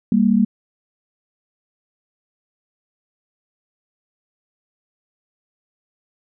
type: tone pair together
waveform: sine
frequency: 198.12 / 233.1 Hz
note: G3 / A#3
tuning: +19 / 0 cents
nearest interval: minor third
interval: 281 cents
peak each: -15 dBFS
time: 0.12-0.45 s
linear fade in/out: 2 ms
effects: none